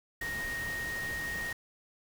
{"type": "tone in noise", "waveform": "sine", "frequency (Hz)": 1864.7, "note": "A#6", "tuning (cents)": 0, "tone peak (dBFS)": -34, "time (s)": [0.21, 1.53], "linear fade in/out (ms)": 5, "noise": "pink", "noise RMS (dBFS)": -42, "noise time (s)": [0.21, 1.53], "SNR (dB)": 5, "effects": []}